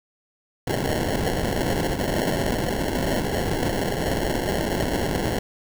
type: noise with sample-and-hold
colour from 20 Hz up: white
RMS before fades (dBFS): -24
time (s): 0.67-5.39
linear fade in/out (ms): 5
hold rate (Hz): 1225
effects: none